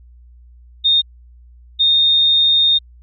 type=tone pair in turn; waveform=sine; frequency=3674 / 3674 Hz; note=A#7 / A#7; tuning=-26 / -26 cents; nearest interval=unison; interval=0 cents; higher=neither; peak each=-10 dBFS; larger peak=neither; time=0.84-1.02 / 1.79-2.79 s; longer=second; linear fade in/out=20 ms; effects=added 60 Hz sine -41 dBFS peak until 3.02 s